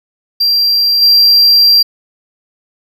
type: tone with level steps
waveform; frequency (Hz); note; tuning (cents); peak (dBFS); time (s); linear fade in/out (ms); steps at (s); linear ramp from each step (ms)
triangle; 4734; D8; +13; -7 / -3; 0.4-1.83; 10; 1.01; 20
effects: none